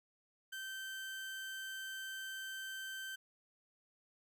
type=tone; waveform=30% pulse; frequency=1551 Hz; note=G6; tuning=19 cents flat; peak=-40 dBFS; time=0.52-3.16 s; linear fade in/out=10 ms; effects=none